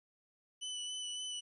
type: tone with vibrato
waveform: sawtooth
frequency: 2988 Hz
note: F#7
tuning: 16 cents sharp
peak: -36 dBFS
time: 0.61-1.41 s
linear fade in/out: 20 ms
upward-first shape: sine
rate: 3.6 Hz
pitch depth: 17 cents each way
effects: resampled to 24000 Hz + 13-bit